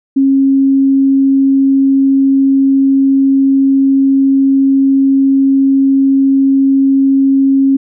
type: tone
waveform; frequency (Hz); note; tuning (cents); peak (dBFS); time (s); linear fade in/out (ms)
sine; 271.4; C#4; -36; -6; 0.16-7.77; 10
effects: none